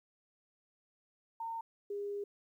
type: tone pair in turn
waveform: sine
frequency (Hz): 912 / 406.2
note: A#5 / G#4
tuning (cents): -38 / -38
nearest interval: octave + major second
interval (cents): 1400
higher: first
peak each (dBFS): -37 / -36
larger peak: second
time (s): 1.4-1.61 / 1.9-2.24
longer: second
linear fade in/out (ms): 5
effects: 12-bit